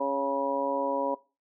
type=harmonic tone; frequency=138.59 Hz; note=C#3; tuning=in tune; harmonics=2 / 3 / 4 / 5 / 6 / 7; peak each=-34 / -37 / -29 / -39 / -40 / -30 dBFS; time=0-1.15 s; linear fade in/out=10 ms; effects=noise-tail reverb RT60 0.3 s tail -20 dB re dry